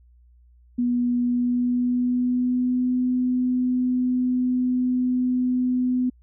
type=tone with pitch glide; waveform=sine; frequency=243.7 to 251.4 Hz; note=B3 to B3; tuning=-23 to +31 cents; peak=-19 dBFS; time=0.78-6.1 s; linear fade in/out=10 ms; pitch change=+54 cents; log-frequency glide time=1.22-2.94 s; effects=added 60 Hz sine -51 dBFS peak until 6.22 s